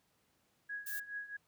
sine tone with tremolo, 1661.2 Hz, G#6, in tune, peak -37 dBFS, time 0.69-1.37 s, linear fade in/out 10 ms, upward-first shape triangle, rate 4.7 Hz, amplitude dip 85%
violet noise, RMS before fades -43 dBFS, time 0.86-1 s, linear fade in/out 10 ms
effects pink hiss -75 dBFS RMS until 1.47 s + high-pass 80 Hz 12 dB/octave

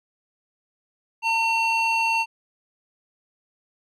square tone with band-pass filter, 907 Hz, A#5, 48 cents flat, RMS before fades -22 dBFS, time 1.22-2.26 s, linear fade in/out 50 ms, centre 2100 Hz, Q 3.3, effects none

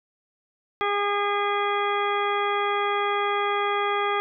harmonic tone with a mistuned harmonic, 407.4 Hz, G#4, 33 cents flat, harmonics 1 / 2 / 3 / 4 / 5 / 6 / 8, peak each -27 / -28 / -26 / -35 / -32 / -37 / -36 dBFS, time 0.81-4.2 s, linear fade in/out 0 ms, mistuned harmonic 8, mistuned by +25 cents, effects none

